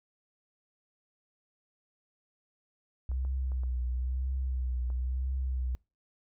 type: tone with vibrato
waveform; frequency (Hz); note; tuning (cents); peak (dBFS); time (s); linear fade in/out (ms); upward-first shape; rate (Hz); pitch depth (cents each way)
sine; 63.5; B1; +49; -29; 3.09-5.75; 0; triangle; 1; 63
type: clicks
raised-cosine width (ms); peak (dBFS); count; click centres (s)
1; -39; 5; 3.116 / 3.25 / 3.519 / 3.635 / 4.902
effects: noise-tail reverb RT60 0.3 s tail -26 dB re dry